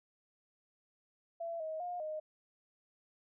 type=tone with pitch steps; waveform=sine; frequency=672 / 632 / 711 / 619 Hz; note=E5 / D#5 / F5 / D#5; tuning=+33 / +27 / +31 / -9 cents; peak=-37 dBFS; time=1.4-2.2 s; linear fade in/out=10 ms; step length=200 ms; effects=none